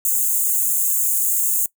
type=high-pass noise; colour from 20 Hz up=white; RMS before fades=-19 dBFS; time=0.05-1.66 s; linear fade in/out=2 ms; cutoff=6600 Hz; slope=96 dB/octave; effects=noise-tail reverb RT60 0.1 s tail -21 dB re dry